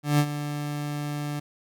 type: tone with ADSR envelope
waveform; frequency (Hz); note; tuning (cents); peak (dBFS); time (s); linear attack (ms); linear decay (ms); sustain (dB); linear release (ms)
30% pulse; 146.83; D3; 0; -14; 0.03-1.4; 160; 63; -12; 10
effects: none